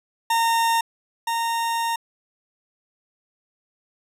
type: tone pair in turn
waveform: 40% pulse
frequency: 918 / 923 Hz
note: A#5 / A#5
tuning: -27 / -17 cents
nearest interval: unison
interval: 10 cents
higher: second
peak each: -17 / -21 dBFS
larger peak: first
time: 0.3-0.81 / 1.27-1.96 s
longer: second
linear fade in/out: 5 ms
effects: resampled to 32000 Hz